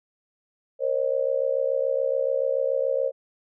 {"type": "tone with amplitude modulation", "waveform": "sine", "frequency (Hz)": 538, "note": "C5", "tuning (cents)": 48, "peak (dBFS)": -17, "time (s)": [0.79, 3.12], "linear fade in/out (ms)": 50, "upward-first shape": "sine", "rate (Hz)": 67, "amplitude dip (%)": 95, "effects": []}